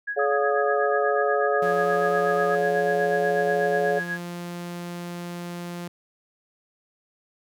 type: tone with tremolo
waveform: sine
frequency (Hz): 1661.2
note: G#6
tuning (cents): 0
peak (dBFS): -25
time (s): 0.07-4.18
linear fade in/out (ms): 10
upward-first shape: sine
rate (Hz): 8.2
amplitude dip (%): 80
type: harmonic tone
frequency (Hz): 141.7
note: C#3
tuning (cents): +38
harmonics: 3 / 4 / 5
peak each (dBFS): -24 / -25 / -26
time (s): 0.16-4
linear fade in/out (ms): 20
type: tone with vibrato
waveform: sine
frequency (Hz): 1245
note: D#6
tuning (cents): +1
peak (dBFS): -28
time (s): 0.19-2.55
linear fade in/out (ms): 5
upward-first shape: square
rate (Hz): 7.8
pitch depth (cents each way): 15
type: tone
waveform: sawtooth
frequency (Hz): 174.3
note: F3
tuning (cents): -3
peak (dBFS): -28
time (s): 1.62-5.88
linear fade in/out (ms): 5
effects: none